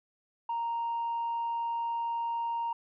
sine tone, 931 Hz, A#5, 2 cents flat, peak -28 dBFS, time 0.49-2.73 s, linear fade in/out 5 ms, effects tanh soft clip ceiling -27 dBFS

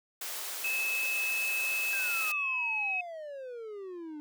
white high-pass noise, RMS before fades -38 dBFS, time 0.21-2.32 s, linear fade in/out 5 ms, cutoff 380 Hz, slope 24 dB/octave
sine tone with pitch glide, 2597 to 2558 Hz, E7 to D#7, -26 to +47 cents, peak -29 dBFS, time 0.64-3.01 s, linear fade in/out 5 ms, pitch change -27 cents, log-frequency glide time 2.11-2.82 s
triangle exponential sweep, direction down, 1618 to 293.7 Hz, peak -37 dBFS, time 1.93-4.2 s, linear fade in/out 0 ms
effects none

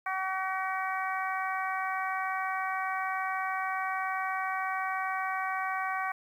harmonic tone, 378.9 Hz, F#4, 41 cents sharp, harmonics 2 / 3 / 4 / 5 / 6, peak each -34 / -34 / -37 / -38 / -40 dBFS, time 0.06-6.12 s, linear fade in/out 5 ms, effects 10-bit

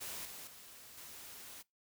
white noise with level steps, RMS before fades -44 / -49 / -55 / -51 dBFS, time 0-1.63 s, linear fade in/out 20 ms, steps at 0.25 / 0.47 / 0.97 s, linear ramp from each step 5 ms, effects noise-tail reverb RT60 0.2 s tail -23 dB re dry

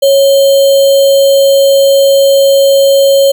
sine tone with sample-and-hold, 551 Hz, C#5, 11 cents flat, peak -3 dBFS, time 0.02-3.32 s, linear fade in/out 10 ms, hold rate 3675 Hz, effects none

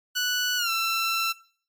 15% pulse tone with pitch glide, 1480 to 1341.6 Hz, F#6 to E6, 0 to +30 cents, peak -17 dBFS, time 0.15-1.33 s, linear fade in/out 20 ms, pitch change -170 cents, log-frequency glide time 0.57-0.7 s, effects noise-tail reverb RT60 0.5 s tail -20 dB re dry + MP3 64 kbps

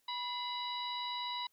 harmonic tone with a mistuned harmonic, 979 Hz, B5, 15 cents flat, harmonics 1 / 2 / 3 / 4 / 5, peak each -39 / -48 / -48 / -40 / -53 dBFS, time 0.08-1.47 s, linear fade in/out 5 ms, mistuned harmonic 2, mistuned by +73 cents, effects white hiss -75 dBFS RMS until 1.52 s

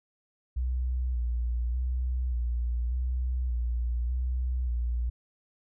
sine tone with vibrato, 61 Hz, B1, 21 cents flat, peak -26 dBFS, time 0.56-5.1 s, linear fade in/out 10 ms, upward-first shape square, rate 0.85 Hz, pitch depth 43 cents each way, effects none

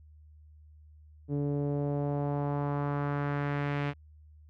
sawtooth tone with low-pass filter sweep, 143.8 Hz, D3, 36 cents flat, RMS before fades -31 dBFS, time 1.28-3.94 s, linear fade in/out 50 ms, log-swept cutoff 370 to 2500 Hz, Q 1.7, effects added 76 Hz sine -52 dBFS peak until 4.49 s

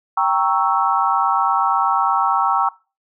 sine chord, G diminished seventh, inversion none, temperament equal, 784 / 932.3 / 1108.7 / 1318.5 Hz, G5 / Bb5 / Db6 / Fb6, 0 / 0 / 0 / 0 cents, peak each -20 dBFS, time 0.17-2.69 s, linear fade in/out 5 ms, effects noise-tail reverb RT60 0.3 s tail -21 dB re dry

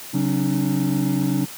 triangle tone cluster, 138.8 / 187.5 / 274.3 / 302 Hz, C#3 / F#3 / C#4 / D4, +3 / +23 / -18 / +48 cents, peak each -22 dBFS, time 0.13-1.46 s, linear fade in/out 20 ms, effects white hiss -37 dBFS RMS until 1.57 s + high-pass 80 Hz 12 dB/octave

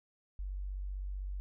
sine tone, 47.86 Hz, G1, 41 cents flat, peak -36 dBFS, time 0.39-1.4 s, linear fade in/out 0 ms, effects none

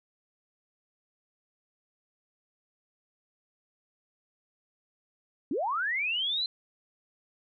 sine linear sweep, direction up, 232.8 to 4128 Hz, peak -27 dBFS, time 5.51-6.46 s, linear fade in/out 2 ms, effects none

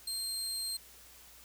25% pulse tone, 4186 Hz, C8, in tune, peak -30 dBFS, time 0.07-0.77 s, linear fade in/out 5 ms, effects added 60 Hz sine -64 dBFS peak until 1.44 s + white hiss -56 dBFS RMS until 1.44 s

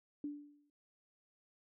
sine tone with exponential decay, 291.6 Hz, D4, 12 cents flat, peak -36 dBFS, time 0.24-0.7 s, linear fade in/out 2 ms, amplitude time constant 100 ms, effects none

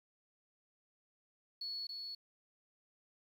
sine tone with echo, 4391 Hz, C#8, 17 cents flat, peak -39 dBFS, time 1.61-1.87 s, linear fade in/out 5 ms, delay 280 ms, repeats 1, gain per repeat -3 dB, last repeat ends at 2.15 s, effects 11-bit

